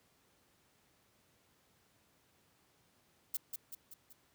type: noise with echo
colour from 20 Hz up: violet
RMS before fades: -36 dBFS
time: 3.34-3.37 s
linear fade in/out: 5 ms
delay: 190 ms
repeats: 4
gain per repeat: -5 dB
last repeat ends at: 4.13 s
effects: pink hiss -71 dBFS RMS until 4.34 s + high-pass 80 Hz 12 dB/octave